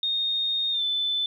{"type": "tone with pitch glide", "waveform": "sine", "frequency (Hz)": [3693, 3516], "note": ["A#7", "A7"], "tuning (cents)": [-17, -2], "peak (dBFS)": -23, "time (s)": [0.03, 1.26], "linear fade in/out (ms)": 2, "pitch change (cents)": -85, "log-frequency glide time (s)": [0.71, 0.83], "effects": ["10-bit"]}